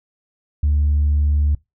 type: tone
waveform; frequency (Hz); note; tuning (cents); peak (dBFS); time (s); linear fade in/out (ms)
sine; 73.5; D2; +2; -12; 0.63-1.55; 5
effects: noise-tail reverb RT60 0.2 s tail -24 dB re dry + tanh soft clip ceiling -11 dBFS